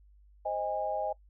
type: tone cluster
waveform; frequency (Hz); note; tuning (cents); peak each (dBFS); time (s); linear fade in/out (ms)
sine; 524 / 625 / 816; C5 / D#5 / G#5; +2 / +8 / -31; -38 / -33 / -33; 0.45-1.13; 10
effects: noise-tail reverb RT60 0.1 s tail -21 dB re dry + added 50 Hz sine -56 dBFS peak until 1.29 s